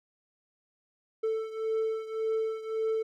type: beating tone pair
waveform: triangle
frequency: 442 / 443.8 Hz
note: A4 / A4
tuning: +8 / +15 cents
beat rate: 1.8 Hz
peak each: -28 / -32 dBFS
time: 1.23-3.03 s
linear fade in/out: 10 ms
effects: none